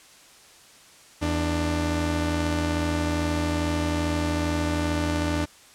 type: tone pair together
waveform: sawtooth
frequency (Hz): 82.41 / 296.6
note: E2 / D4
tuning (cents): 0 / +17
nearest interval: octave + minor seventh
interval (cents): 2217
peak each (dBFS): -22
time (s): 1.21-5.46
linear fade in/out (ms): 20
effects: white hiss -51 dBFS RMS until 5.74 s + low-pass 9000 Hz 12 dB/octave